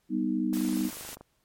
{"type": "chord", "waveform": "sine", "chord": "G augmented", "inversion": "none", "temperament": "equal", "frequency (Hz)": [196, 246.9, 311.1], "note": ["G3", "B3", "D#4"], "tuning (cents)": [0, 0, 0], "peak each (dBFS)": [-31, -29, -29], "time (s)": [0.09, 0.91], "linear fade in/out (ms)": 50}
{"type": "click train", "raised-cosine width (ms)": 1, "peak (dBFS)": -31, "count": 18, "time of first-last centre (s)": [0.53, 1.21], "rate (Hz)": 25}
{"type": "noise", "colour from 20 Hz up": "white", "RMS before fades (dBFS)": -41, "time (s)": [0.53, 1.15], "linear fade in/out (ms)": 5}
{"effects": ["pink hiss -72 dBFS RMS until 1.44 s", "MP3 64 kbps"]}